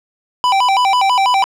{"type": "tone with vibrato", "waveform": "square", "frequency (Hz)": 880, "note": "A5", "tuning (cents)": 0, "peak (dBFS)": -11, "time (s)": [0.44, 1.44], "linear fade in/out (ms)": 0, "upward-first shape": "square", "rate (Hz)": 6.1, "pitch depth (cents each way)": 210, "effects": ["low-pass 5000 Hz 12 dB/octave", "7-bit"]}